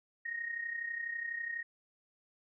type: tone with amplitude modulation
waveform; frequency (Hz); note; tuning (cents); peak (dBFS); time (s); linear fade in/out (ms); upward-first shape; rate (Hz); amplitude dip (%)
sine; 1864.7; A#6; 0; -33; 0.25-1.63; 10; sine; 32.1; 65
effects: none